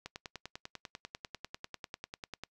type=click train; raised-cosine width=0.2 ms; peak=-24 dBFS; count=25; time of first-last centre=0.06-2.436 s; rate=10.1 Hz; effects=noise-tail reverb RT60 0.1 s tail -24 dB re dry